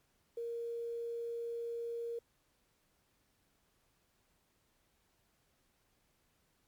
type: tone with quantisation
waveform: sine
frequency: 467.5 Hz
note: A#4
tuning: 5 cents sharp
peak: -37 dBFS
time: 0.37-2.19 s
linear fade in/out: 5 ms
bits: 11
effects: pink hiss -75 dBFS RMS until 6.67 s + MP3 96 kbps